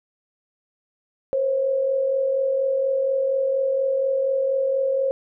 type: tone pair together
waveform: sine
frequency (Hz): 493.9 / 538.1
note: B4 / C5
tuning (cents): 0 / +48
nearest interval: minor second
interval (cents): 148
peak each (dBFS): -29 / -19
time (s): 1.33-5.11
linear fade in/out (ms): 0
effects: none